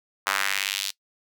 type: tone with high-pass filter sweep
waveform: square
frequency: 48.97 Hz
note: G1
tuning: 1 cent flat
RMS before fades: -27 dBFS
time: 0.26-0.91 s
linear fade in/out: 10 ms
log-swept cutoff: 1200 to 4100 Hz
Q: 1.7
effects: noise-tail reverb RT60 0.1 s tail -21 dB re dry